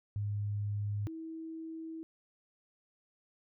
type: tone pair in turn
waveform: sine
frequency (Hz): 103 / 323.4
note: G#2 / E4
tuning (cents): -14 / -33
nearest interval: octave + minor sixth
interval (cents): 1981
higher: second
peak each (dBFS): -32 / -40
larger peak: first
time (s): 0.16-1.07 / 1.07-2.03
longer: second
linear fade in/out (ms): 0
effects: none